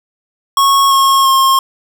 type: tone with pitch steps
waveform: square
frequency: 1100 / 1086.1 / 1072.4 Hz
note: C#6 / C#6 / C6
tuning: -14 / -36 / +42 cents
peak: -8 dBFS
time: 0.57-1.59 s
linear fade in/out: 2 ms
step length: 340 ms
effects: 7-bit